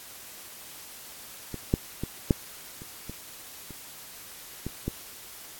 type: clicks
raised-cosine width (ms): 3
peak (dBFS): -21 / -8 / -17 / -6 / -30 / -24 / -30 / -19 / -15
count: 9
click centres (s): 1.543 / 1.739 / 2.036 / 2.308 / 2.819 / 3.096 / 3.707 / 4.666 / 4.88
effects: white hiss -45 dBFS RMS until 5.59 s + AAC 64 kbps